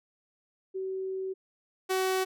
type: tone pair in turn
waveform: sine / sawtooth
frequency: 380 / 376.5 Hz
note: F#4 / F#4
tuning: +46 / +30 cents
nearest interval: unison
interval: 16 cents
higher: first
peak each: -31 / -22 dBFS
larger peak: second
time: 0.74-1.34 / 1.89-2.25 s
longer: first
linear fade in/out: 20 ms
effects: none